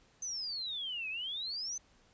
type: exponential two-way sweep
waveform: sine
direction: down then up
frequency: 6272 to 2489 to 6272 Hz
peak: -36 dBFS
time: 0.22-1.78 s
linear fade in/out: 5 ms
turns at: 1.09 s
effects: pink hiss -66 dBFS RMS until 2.13 s + resampled to 16000 Hz